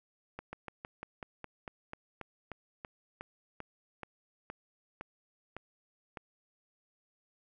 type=slowing click train; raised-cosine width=0.5 ms; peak=-26 dBFS; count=19; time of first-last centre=0.39-6.172 s; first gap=140 ms; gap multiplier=1.09; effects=none